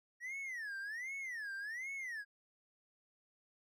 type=tone with vibrato; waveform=triangle; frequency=1864.7 Hz; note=A#6; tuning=in tune; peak=-39 dBFS; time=0.2-2.25 s; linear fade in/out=50 ms; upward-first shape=sine; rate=1.3 Hz; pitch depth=290 cents each way; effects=none